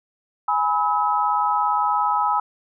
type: chord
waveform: sine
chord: E major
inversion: first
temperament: equal with one note detuned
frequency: 830.6 / 987.8 / 1285.4 Hz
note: G#5 / B5 / E6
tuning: 0 / 0 / -44 cents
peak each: -22 dBFS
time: 0.48-2.4 s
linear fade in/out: 5 ms
effects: none